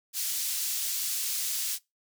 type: high-pass noise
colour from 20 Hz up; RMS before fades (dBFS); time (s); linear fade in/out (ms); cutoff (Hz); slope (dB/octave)
pink; -31; 0.13-1.79; 50; 5100; 12
effects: noise-tail reverb RT60 0.2 s tail -22 dB re dry